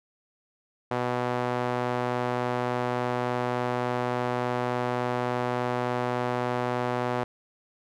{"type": "tone with band-pass filter", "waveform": "sawtooth", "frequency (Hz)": 123.47, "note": "B2", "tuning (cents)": 0, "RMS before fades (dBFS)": -28, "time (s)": [0.91, 7.24], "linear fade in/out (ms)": 5, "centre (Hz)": 790, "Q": 0.92, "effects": []}